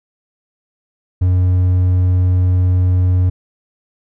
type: tone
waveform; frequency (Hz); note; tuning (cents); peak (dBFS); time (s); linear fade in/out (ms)
triangle; 91; F#2; -28; -8; 1.21-3.3; 10
effects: none